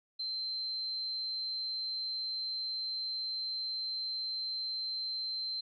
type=tone; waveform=sine; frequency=4111 Hz; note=C8; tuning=31 cents flat; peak=-34 dBFS; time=0.19-5.61 s; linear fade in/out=10 ms; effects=none